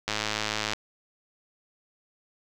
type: click train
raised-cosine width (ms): 0.2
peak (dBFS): -10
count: 71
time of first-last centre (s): 0.08-0.734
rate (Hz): 107
effects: none